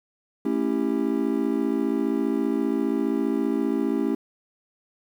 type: chord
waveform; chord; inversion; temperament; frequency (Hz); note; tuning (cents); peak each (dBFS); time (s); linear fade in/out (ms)
triangle; A dominant seventh; none; just; 220 / 275 / 330 / 396; A3 / C#4 / E4 / G4; 0 / -14 / +2 / +18; -26 / -23 / -26 / -27; 0.45-4.15; 5
effects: 9-bit